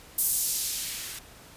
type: noise with band-pass filter sweep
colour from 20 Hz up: violet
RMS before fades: -29 dBFS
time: 0.18-1.19 s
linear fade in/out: 5 ms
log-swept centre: 12000 to 1300 Hz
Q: 0.77
effects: pink hiss -50 dBFS RMS until 1.56 s + resampled to 32000 Hz